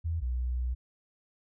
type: tone pair in turn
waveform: sine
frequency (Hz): 82.41 / 61.85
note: E2 / B1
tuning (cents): 0 / +3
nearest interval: perfect fourth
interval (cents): 497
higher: first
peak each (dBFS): -28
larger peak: neither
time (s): 0.04-0.21 / 0.21-0.75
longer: second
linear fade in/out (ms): 20
effects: none